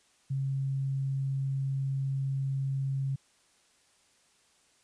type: tone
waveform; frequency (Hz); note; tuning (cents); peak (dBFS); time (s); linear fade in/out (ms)
sine; 135.8; C#3; -35; -28; 0.3-3.16; 10
effects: white hiss -66 dBFS RMS until 4.83 s + resampled to 22050 Hz